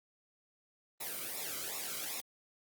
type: noise with flanger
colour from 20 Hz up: white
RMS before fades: -40 dBFS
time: 1-2.21 s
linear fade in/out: 10 ms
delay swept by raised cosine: 0.64 to 1.15 ms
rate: 2.6 Hz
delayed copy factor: -0.75
effects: Opus 32 kbps